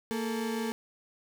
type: tone pair together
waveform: 35% pulse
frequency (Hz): 229.2 / 432.2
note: A#3 / A4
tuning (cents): -29 / -31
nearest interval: major seventh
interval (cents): 1098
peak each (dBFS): -30 / -34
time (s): 0.11-0.72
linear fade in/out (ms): 0
effects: none

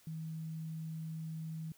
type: tone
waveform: sine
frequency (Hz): 160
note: D#3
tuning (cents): +49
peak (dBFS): -39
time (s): 0.07-1.72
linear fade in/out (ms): 2
effects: white hiss -65 dBFS RMS until 1.77 s

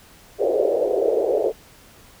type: band-pass noise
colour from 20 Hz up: pink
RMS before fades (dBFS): -20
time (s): 0.38-1.53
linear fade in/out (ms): 50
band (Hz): 390 to 610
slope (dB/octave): 48
effects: pink hiss -49 dBFS RMS until 2.2 s

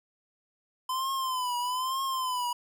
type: tone with vibrato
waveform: square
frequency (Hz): 1022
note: C6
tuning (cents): -41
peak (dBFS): -29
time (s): 0.89-2.53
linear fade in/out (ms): 5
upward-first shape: triangle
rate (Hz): 1.1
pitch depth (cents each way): 100
effects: none

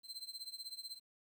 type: tone with tremolo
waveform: 40% pulse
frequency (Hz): 4108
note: C8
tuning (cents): -33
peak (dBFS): -40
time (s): 0.03-1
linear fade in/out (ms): 50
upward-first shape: triangle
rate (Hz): 16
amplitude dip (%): 95
effects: 12-bit

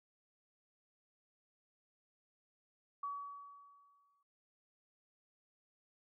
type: tone with exponential decay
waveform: sine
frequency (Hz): 1135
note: C#6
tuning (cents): +41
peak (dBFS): -37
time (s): 3.03-4.23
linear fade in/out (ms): 5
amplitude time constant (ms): 260
effects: none

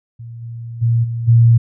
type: tone with level steps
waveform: sine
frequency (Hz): 116.54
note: A#2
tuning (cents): 0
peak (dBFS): -29 / -26 / -11 / -19 / -6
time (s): 0.19-1.58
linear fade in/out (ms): 10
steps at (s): 0.41 / 0.81 / 1.03 / 1.27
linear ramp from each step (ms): 20
effects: none

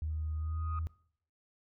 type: tone with pitch glide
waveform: sine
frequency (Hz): 77.78 to 81.08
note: D#2 to E2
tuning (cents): 0 to -28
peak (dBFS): -32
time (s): 0.02-0.87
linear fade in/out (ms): 0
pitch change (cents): +72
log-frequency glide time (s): 0.37-0.59
type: tone with exponential growth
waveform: sine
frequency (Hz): 1244.5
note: D#6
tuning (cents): 0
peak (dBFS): -36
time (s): 0.1-0.79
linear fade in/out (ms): 2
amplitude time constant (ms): 150
effects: noise-tail reverb RT60 0.6 s tail -21 dB re dry + tanh soft clip ceiling -26 dBFS

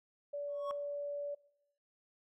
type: tone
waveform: sine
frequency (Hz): 576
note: D5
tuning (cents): -34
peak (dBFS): -37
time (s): 0.33-1.35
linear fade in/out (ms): 10
type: tone with exponential growth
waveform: triangle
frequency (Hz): 1108.7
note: C#6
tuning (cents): 0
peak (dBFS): -33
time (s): 0.48-0.71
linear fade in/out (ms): 0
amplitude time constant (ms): 49
effects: noise-tail reverb RT60 0.8 s tail -21 dB re dry

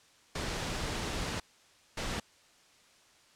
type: noise bursts at uneven times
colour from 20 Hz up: pink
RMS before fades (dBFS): -35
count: 2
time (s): 0.35-1.4 / 1.97-2.2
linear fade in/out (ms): 5
effects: white hiss -62 dBFS RMS until 3.35 s + low-pass 7000 Hz 12 dB/octave

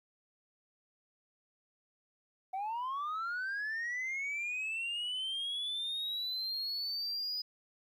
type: linear sweep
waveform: sine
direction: up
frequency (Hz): 740 to 4978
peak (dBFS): -32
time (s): 2.53-7.42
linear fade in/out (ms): 10
effects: tanh soft clip ceiling -33 dBFS + 12-bit

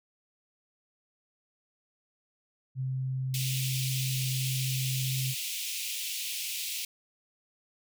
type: tone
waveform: sine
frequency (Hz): 130.8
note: C3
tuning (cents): 0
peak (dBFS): -29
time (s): 2.75-5.35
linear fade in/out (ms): 50
type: high-pass noise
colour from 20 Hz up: pink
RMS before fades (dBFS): -35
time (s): 3.34-6.85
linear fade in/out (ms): 2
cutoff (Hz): 2400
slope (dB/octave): 48
effects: none

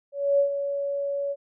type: tone with ADSR envelope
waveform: sine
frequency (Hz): 563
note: C#5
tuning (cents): +27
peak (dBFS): -16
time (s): 0.12-1.36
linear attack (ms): 270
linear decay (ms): 100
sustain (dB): -9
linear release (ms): 46
effects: none

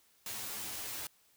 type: noise with comb filter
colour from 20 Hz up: white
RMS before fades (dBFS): -41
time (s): 0.26-1.07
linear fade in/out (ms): 2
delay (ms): 9.3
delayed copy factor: +0.8
effects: white hiss -68 dBFS RMS until 1.36 s

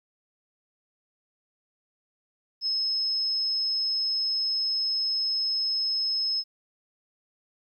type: tone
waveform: sine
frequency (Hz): 5180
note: E8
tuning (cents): -31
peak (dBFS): -24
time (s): 2.61-6.44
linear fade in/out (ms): 50
effects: 11-bit

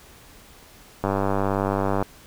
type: click train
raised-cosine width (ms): 1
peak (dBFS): -9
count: 98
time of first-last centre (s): 1.04-2.026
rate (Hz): 98.4
effects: pink hiss -49 dBFS RMS until 2.26 s

